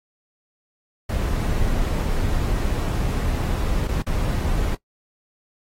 brown noise with dropouts, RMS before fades -22 dBFS, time 1.09-4.75 s, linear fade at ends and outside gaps 5 ms, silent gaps 3.874-3.888 / 4.022-4.065 s, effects noise-tail reverb RT60 0.1 s tail -18 dB re dry + AAC 48 kbps

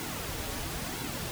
pink noise with flanger, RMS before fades -36 dBFS, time 0-1.31 s, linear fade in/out 0 ms, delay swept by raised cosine 1.6 to 5.9 ms, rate 1 Hz, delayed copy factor -0.65, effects none

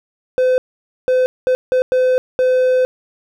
triangle tone bursts at uneven times, 510 Hz, C5, 44 cents flat, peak -9 dBFS, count 6, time 0.38-0.58 / 1.08-1.26 / 1.47-1.55 / 1.72-1.82 / 1.92-2.18 / 2.39-2.85 s, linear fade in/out 0 ms, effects none

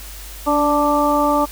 harmonic tone with a mistuned harmonic, 293.7 Hz, D4, in tune, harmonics 1 / 2 / 3 / 4, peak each -19 / -19 / -19 / -19 dBFS, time 0.46-1.46 s, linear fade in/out 20 ms, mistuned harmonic 1, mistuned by -22 cents, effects added 50 Hz sine -34 dBFS peak until 1.51 s + white hiss -37 dBFS RMS until 1.51 s

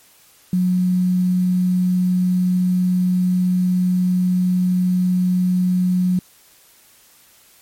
sine tone with quantisation, 181.8 Hz, F#3, 30 cents flat, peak -14 dBFS, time 0.53-6.19 s, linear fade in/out 2 ms, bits 7, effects white hiss -51 dBFS RMS until 7.61 s + MP3 64 kbps

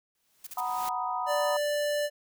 white noise with exponential growth, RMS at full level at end -38 dBFS, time 0.15-0.89 s, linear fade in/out 1 ms, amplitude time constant 160 ms
blue noise bursts, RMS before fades -40 dBFS, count 3, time 0.44-0.607 s, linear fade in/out 5 ms, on 29 ms, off 40 ms
sine chord, B major seventh, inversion second, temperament equal, 740 / 932.3 / 987.8 / 1244.5 Hz, F#5 / A#5 / B5 / D#6, 0 / 0 / 0 / 0 cents, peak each -33 / -36 / -33 / -35 dBFS, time 0.57-1.57 s, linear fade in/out 5 ms
square tone, 588 Hz, D5, 2 cents sharp, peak -27 dBFS, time 1.26-2.1 s, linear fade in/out 50 ms
effects none

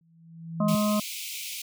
sine tone with exponential growth, 164.81 Hz, E3, in tune, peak -22 dBFS, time 0.01-0.75 s, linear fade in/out 2 ms, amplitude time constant 160 ms
harmonic tone, 209.8 Hz, G#3, 18 cents sharp, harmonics 1 / 3 / 5 / 6, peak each -23 / -29 / -33 / -36 dBFS, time 0.6-1 s, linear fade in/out 5 ms
pink high-pass noise, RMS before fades -36 dBFS, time 0.68-1.62 s, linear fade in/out 5 ms, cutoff 2200 Hz, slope 96 dB/octave
effects none

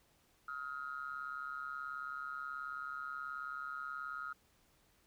triangle ring-modulated tone, 69.3 Hz, C#2, in tune, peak -35 dBFS, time 0.48-4.33 s, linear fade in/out 5 ms, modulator 1340 Hz, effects tanh soft clip ceiling -32 dBFS + pink hiss -71 dBFS RMS until 5.06 s

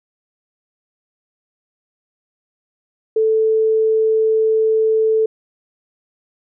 sine tone, 440 Hz, A4, in tune, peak -12 dBFS, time 3.16-5.26 s, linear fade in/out 5 ms, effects none

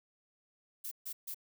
violet noise bursts, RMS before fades -41 dBFS, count 3, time 0.84-1.345 s, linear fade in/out 10 ms, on 75 ms, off 140 ms, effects none

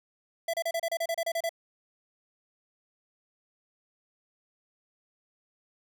square tone bursts, 667 Hz, E5, 20 cents sharp, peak -28 dBFS, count 12, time 0.48-1.493 s, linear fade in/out 5 ms, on 56 ms, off 31 ms, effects none

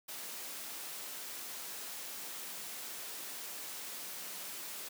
white high-pass noise, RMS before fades -44 dBFS, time 0.08-4.89 s, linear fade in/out 10 ms, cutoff 200 Hz, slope 12 dB/octave, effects none

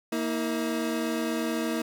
30% pulse tone pair together, 233.1 / 321.7 Hz, A#3 / E4, 0 / -42 cents, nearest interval tritone, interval 558 cents, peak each -27 dBFS, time 0.12-1.82 s, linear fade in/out 5 ms, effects none

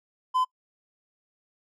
triangle tone, 1019 Hz, C6, 46 cents flat, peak -19 dBFS, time 0.34-0.45 s, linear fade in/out 20 ms, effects noise-tail reverb RT60 0.1 s tail -25 dB re dry

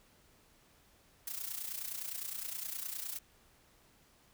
blue noise with amplitude modulation, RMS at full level -38 dBFS, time 1.27-3.19 s, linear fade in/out 5 ms, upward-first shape sine, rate 29.7 Hz, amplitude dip 70%, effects pink hiss -66 dBFS RMS until 4.33 s

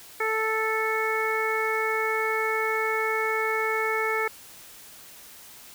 harmonic tone, 440 Hz, A4, in tune, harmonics 1 / 2 / 3 / 4 / 5, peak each -28 / -32 / -30 / -31 / -29 dBFS, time 0.2-4.28 s, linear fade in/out 5 ms, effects white hiss -47 dBFS RMS until 5.74 s

